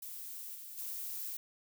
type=noise with level steps; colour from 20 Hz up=violet; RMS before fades=-45 / -48 / -41 dBFS; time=0.02-1.37 s; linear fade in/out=5 ms; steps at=0.54 / 0.77 s; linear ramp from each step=20 ms; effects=none